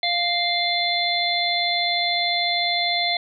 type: harmonic tone with a mistuned harmonic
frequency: 698.5 Hz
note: F5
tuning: in tune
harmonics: 1 / 3 / 5 / 6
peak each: -25 / -25 / -25 / -25 dBFS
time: 0.03-3.17 s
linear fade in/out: 2 ms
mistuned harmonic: 6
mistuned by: -29 cents
effects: none